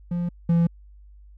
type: tone pair in turn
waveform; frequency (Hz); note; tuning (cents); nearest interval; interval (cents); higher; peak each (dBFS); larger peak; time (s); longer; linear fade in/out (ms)
triangle; 174.1 / 169.05; F3 / E3; -5 / +44; minor second; 51; first; -21 / -14; second; 0.11-0.29 / 0.49-0.67; neither; 5
effects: added 50 Hz sine -45 dBFS peak until 1.37 s